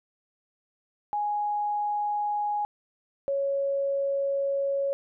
sine tone pair in turn, 830.6 / 554.4 Hz, G#5 / C#5, 0 / 0 cents, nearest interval perfect fifth, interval 700 cents, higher first, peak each -25 / -24 dBFS, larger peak second, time 1.13-2.65 / 3.28-4.93 s, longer second, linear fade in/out 0 ms, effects none

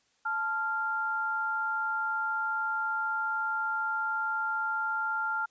sine tone pair together, 876 / 1390.6 Hz, A5 / F6, -8 / -8 cents, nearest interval minor sixth, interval 800 cents, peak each -34 / -29 dBFS, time 0.25-5.46 s, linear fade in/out 10 ms, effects white hiss -70 dBFS RMS until 5.5 s + resampled to 16000 Hz

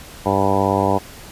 harmonic tone, 98 Hz, G2, in tune, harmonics 1 / 2 / 3 / 4 / 5 / 6 / 7 / 8 / 9 / 10, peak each -24 / -24 / -24 / -24 / -24 / -24 / -24 / -24 / -24 / -24 dBFS, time 0.25-0.99 s, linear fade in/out 20 ms, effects pink hiss -39 dBFS RMS until 1.31 s + resampled to 32000 Hz

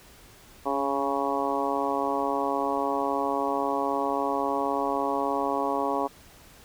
harmonic tone with a mistuned harmonic, 138.59 Hz, C#3, in tune, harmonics 2 / 3 / 4 / 5 / 6 / 7 / 8, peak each -32 / -32 / -32 / -32 / -32 / -32 / -32 dBFS, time 0.65-6.08 s, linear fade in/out 20 ms, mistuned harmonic 2, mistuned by +23 cents, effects pink hiss -52 dBFS RMS until 6.64 s

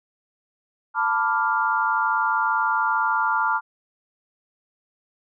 sine chord, B half-diminished seventh, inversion third, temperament equal with one note detuned, 887.7 / 987.8 / 1174.7 / 1396.9 Hz, A5 / B5 / D6 / F6, +15 / 0 / 0 / 0 cents, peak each -24 / -26 / -26 / -23 dBFS, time 0.94-3.61 s, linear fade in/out 50 ms, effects none

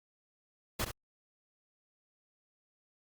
pink noise with echo, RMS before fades -33 dBFS, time 0.79-0.85 s, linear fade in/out 10 ms, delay 67 ms, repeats 1, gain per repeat -8 dB, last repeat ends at 0.917 s, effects Opus 48 kbps

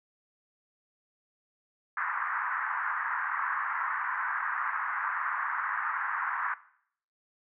pink band-pass noise, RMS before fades -32 dBFS, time 1.97-6.54 s, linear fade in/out 2 ms, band 980 to 1800 Hz, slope 48 dB/octave, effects noise-tail reverb RT60 0.6 s tail -17 dB re dry

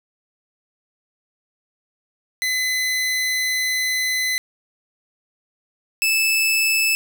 sawtooth tone pair in turn, 2025 / 2623 Hz, B6 / E7, +43 / -9 cents, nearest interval major third, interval 448 cents, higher second, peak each -16 / -13 dBFS, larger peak second, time 2.42-4.38 / 6.02-6.95 s, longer first, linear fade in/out 0 ms, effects none

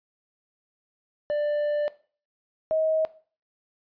triangle / sine tone pair in turn, 591 / 633.3 Hz, D5 / D#5, +11 / +30 cents, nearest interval minor second, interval 119 cents, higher second, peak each -21 dBFS, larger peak neither, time 1.3-1.88 / 2.71-3.05 s, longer first, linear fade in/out 0 ms, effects noise-tail reverb RT60 0.4 s tail -17 dB re dry + resampled to 11025 Hz

